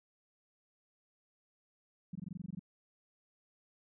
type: tone bursts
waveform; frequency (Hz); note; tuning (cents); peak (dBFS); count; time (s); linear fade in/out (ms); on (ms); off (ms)
sine; 179.7; F3; +50; -38; 11; 2.13-2.594; 5; 24; 20
effects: none